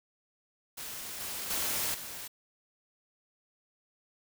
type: noise with level steps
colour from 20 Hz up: white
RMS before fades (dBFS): -41 / -38 / -32 / -42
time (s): 0.77-2.28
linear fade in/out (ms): 10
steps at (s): 1.2 / 1.5 / 1.94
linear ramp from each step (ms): 5
effects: none